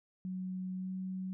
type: tone with pitch glide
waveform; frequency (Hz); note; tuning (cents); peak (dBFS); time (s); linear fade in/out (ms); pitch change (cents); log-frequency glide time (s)
sine; 185.4 to 187.23; F#3 to F#3; +4 to +21; -36; 0.25-1.33; 0; +17; 0.76-0.9
effects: none